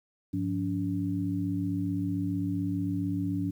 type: tone cluster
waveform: sine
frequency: 102.3 / 177.9 / 284.9 Hz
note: G#2 / F3 / C#4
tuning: -26 / +32 / +48 cents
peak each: -33 / -33 / -30 dBFS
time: 0.33-3.51 s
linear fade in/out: 10 ms
effects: 10-bit